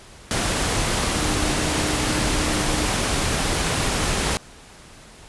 sine tone in noise, 303.6 Hz, D#4, 42 cents flat, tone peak -28 dBFS, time 1.16-2.86 s, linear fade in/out 0 ms, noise pink, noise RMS -22 dBFS, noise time 0.31-4.37 s, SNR -9 dB, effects pink hiss -45 dBFS RMS until 5.28 s + resampled to 24000 Hz

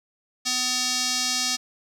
square tone with band-pass filter, 251.8 Hz, B3, 34 cents sharp, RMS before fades -25 dBFS, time 0.45-1.57 s, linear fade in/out 20 ms, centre 5400 Hz, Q 2.4, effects none

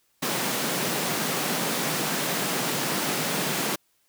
pink high-pass noise, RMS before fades -27 dBFS, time 0.22-3.76 s, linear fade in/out 10 ms, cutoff 140 Hz, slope 48 dB/octave, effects white hiss -68 dBFS RMS until 4.08 s

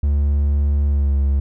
triangle tone with pitch glide, 71.8 to 69.23 Hz, D2 to C#2, -39 to -2 cents, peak -12 dBFS, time 0.03-1.4 s, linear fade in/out 5 ms, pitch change -63 cents, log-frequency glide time 0.87-1.17 s, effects none

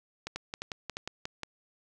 two click trains, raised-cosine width 0.2 ms, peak -19 / -18 dBFS, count 3 / 7, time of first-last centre 0.27-0.969 / 0.36-1.433 s, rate 2.86 / 5.59 Hz, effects none

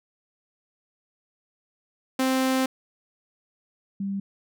sawtooth / sine tone pair in turn, 261.6 / 197.15 Hz, C4 / G3, 0 / +10 cents, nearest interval perfect fourth, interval 490 cents, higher first, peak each -17 / -26 dBFS, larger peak first, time 2.19-2.66 / 4-4.2 s, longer first, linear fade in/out 5 ms, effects none

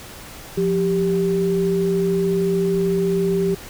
sine tone pair together, 175.2 / 392.3 Hz, F3 / G4, +6 / +1 cents, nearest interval octave + major second, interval 1395 cents, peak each -21 / -18 dBFS, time 0.57-3.55 s, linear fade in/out 10 ms, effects pink hiss -38 dBFS RMS until 3.69 s

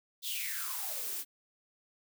blue noise with high-pass filter sweep, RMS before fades -37 dBFS, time 0.22-1.25 s, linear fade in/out 50 ms, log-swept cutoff 3800 to 270 Hz, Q 8.1, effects none

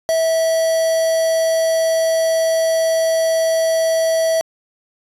triangle tone with quantisation, 651 Hz, E5, 22 cents flat, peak -12 dBFS, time 0.09-4.41 s, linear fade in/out 0 ms, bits 4, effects resampled to 32000 Hz

